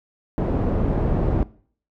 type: low-pass noise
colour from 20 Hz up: pink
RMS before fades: -21 dBFS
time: 0.38-1.43 s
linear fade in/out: 0 ms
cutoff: 540 Hz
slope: 12 dB/octave
effects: noise-tail reverb RT60 0.5 s tail -20 dB re dry